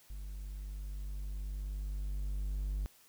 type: tone with level ramp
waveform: triangle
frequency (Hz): 49.53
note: G1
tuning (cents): +19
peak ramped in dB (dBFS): -39 to -30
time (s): 0.1-2.86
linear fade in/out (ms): 0
effects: white hiss -63 dBFS RMS until 3.08 s